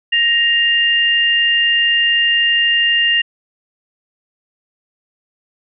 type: tone pair together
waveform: sine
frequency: 1871.4 / 2804 Hz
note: A#6 / F7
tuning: +6 / +6 cents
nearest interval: perfect fifth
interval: 700 cents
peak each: -15 / -13 dBFS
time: 0.12-3.22 s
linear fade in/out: 10 ms
effects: none